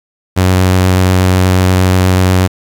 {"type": "tone with vibrato", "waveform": "sawtooth", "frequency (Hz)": 92.5, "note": "F#2", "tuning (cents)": 0, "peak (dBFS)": -3, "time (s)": [0.36, 2.48], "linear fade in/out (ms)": 20, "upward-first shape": "square", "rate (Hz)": 8.3, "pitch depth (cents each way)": 9, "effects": ["7-bit"]}